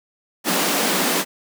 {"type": "high-pass noise", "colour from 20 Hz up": "pink", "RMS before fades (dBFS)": -20, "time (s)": [0.44, 1.25], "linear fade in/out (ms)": 50, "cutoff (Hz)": 170, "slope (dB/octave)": 96, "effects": []}